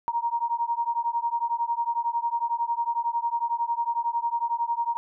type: beating tone pair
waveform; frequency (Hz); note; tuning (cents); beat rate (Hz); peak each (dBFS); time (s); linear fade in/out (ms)
sine; 932.3 / 943.3; A#5 / A#5; 0 / +20; 11; -27; 0.08-4.97; 0
effects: none